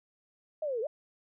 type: linear two-way sweep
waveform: sine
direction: down then up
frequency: 640 to 423.9 to 640 Hz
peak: -30 dBFS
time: 0.62-0.87 s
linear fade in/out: 5 ms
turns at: 0.81 s
effects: none